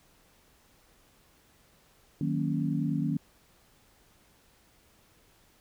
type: chord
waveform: sine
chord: D# minor seventh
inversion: none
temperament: equal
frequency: 155.56 / 185 / 233.1 / 277.2 Hz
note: D#3 / F#3 / A#3 / C#4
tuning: 0 / 0 / 0 / 0 cents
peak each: -30 / -34 / -33 / -32 dBFS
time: 2.21-3.17 s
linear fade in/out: 2 ms
effects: pink hiss -63 dBFS RMS until 5.6 s